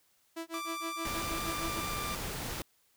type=tone with tremolo; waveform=sawtooth; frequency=329.6 Hz; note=E4; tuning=in tune; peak=-32 dBFS; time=0.36-1.81 s; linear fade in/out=10 ms; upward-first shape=sine; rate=6.4 Hz; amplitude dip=100%
type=tone with pitch glide; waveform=sawtooth; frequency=1174.7 to 1182.9 Hz; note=D6 to D6; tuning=0 to +12 cents; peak=-33 dBFS; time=0.54-2.15 s; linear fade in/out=0 ms; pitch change=+12 cents; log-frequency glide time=0.82-1.3 s
type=noise; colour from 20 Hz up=pink; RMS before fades=-38 dBFS; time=1.05-2.62 s; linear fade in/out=2 ms
effects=white hiss -70 dBFS RMS until 2.96 s